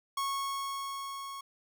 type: tone with level ramp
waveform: 45% pulse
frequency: 1100 Hz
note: C#6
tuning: 14 cents flat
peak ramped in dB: -30 to -40 dBFS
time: 0.17-1.41 s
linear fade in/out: 5 ms
effects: none